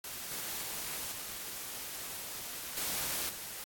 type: noise with level steps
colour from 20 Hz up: white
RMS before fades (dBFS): -42 / -39 / -42 / -35 / -43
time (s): 0.04-3.64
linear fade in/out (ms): 2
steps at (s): 0.31 / 1.12 / 2.77 / 3.29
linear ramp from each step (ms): 2
effects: AAC 64 kbps